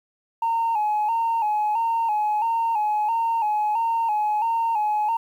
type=tone with vibrato; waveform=sine; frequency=880 Hz; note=A5; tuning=in tune; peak=-18 dBFS; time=0.42-5.17 s; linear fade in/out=5 ms; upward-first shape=square; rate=1.5 Hz; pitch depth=70 cents each way; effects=tanh soft clip ceiling -17 dBFS + 9-bit